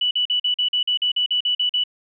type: tone bursts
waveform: sine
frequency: 2960 Hz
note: F#7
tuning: in tune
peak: -17 dBFS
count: 13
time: 0.01-1.838 s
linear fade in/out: 5 ms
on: 100 ms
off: 44 ms
effects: none